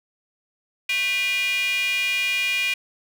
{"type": "tone with high-pass filter", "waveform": "square", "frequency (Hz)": 220, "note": "A3", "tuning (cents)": 0, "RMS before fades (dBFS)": -23, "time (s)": [0.89, 2.74], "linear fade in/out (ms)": 5, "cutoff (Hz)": 2500, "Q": 9, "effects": []}